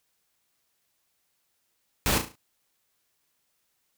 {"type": "noise with echo", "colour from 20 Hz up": "pink", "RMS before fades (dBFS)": -24, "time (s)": [2.06, 2.18], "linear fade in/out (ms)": 0, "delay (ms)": 35, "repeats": 5, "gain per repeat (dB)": -7, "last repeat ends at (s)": 2.355, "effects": ["white hiss -74 dBFS RMS until 3.97 s"]}